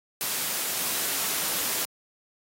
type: noise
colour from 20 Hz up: white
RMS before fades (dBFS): -28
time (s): 0.21-1.85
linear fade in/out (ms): 0
effects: high-pass 150 Hz 12 dB/octave + AAC 48 kbps